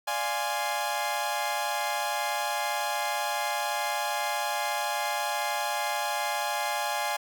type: chord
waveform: sawtooth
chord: D half-diminished seventh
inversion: none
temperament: equal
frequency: 587.3 / 698.5 / 830.6 / 1046.5 Hz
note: D5 / F5 / Ab5 / C6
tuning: 0 / 0 / 0 / 0 cents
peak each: -32 / -31 / -26 / -32 dBFS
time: 0.07-7.17 s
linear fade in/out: 10 ms
effects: none